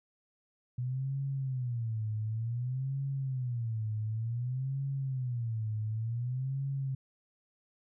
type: tone with vibrato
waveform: sine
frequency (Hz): 121.8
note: B2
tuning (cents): -24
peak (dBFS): -31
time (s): 0.78-6.95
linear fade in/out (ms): 5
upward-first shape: sine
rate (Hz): 0.55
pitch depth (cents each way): 210
effects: none